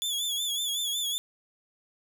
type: tone with vibrato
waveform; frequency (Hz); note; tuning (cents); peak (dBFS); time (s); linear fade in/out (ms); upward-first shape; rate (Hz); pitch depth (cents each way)
sawtooth; 3428; A7; -46; -25; 0.02-1.18; 0; sine; 5.4; 69
effects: none